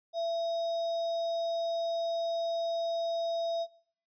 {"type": "tone with sample-and-hold", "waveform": "sine", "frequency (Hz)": 670, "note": "E5", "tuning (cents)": 28, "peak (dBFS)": -29, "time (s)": [0.13, 3.67], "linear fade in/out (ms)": 50, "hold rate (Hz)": 4410, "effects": ["noise-tail reverb RT60 0.5 s tail -20 dB re dry", "resampled to 11025 Hz"]}